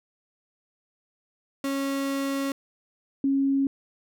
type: tone pair in turn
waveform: 35% pulse / sine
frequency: 274.9 / 273.9 Hz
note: C#4 / C#4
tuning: -14 / -21 cents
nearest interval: unison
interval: 7 cents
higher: first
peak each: -24 / -20 dBFS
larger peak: second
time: 1.64-2.52 / 3.24-3.67 s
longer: first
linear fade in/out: 2 ms
effects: none